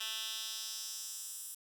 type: tone with high-pass filter sweep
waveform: 10% pulse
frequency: 220 Hz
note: A3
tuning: in tune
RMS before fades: -42 dBFS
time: 0-1.55 s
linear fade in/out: 10 ms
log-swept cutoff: 2800 to 9400 Hz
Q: 1.7
effects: none